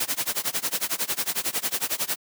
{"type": "noise with tremolo", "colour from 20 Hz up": "white", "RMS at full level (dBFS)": -24, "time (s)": [0, 2.16], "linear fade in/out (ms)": 5, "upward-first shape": "sine", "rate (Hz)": 11, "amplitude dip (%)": 95, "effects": ["high-pass 150 Hz 12 dB/octave"]}